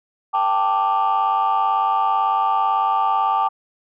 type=chord; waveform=sine; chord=G suspended second; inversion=none; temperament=just; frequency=784 / 882 / 1176 Hz; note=G5 / A5 / D6; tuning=0 / +4 / +2 cents; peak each=-19 dBFS; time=0.33-3.49 s; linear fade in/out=20 ms; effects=tanh soft clip ceiling -11 dBFS